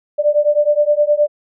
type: beating tone pair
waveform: sine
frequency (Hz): 587.3 / 596.9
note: D5 / D5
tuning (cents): 0 / +28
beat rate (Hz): 9.6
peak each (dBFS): -14 / -14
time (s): 0.18-1.28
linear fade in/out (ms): 20
effects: none